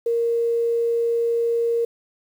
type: tone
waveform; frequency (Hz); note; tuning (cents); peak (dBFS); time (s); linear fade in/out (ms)
sine; 466.2; A#4; 0; -18; 0.06-1.85; 5
effects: 8-bit